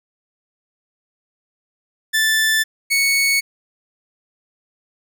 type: tone pair in turn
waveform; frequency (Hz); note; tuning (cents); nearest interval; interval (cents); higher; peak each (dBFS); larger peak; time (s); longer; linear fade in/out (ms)
sawtooth; 1760 / 2217; A6 / C#7; 0 / 0; major third; 400; second; -11; neither; 2.13-2.64 / 2.9-3.41; neither; 20
effects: none